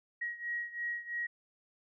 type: beating tone pair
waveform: sine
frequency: 1897 / 1900 Hz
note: A#6 / A#6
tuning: +30 / +33 cents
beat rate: 3 Hz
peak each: -37 / -40 dBFS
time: 0.21-1.27 s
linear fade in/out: 10 ms
effects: none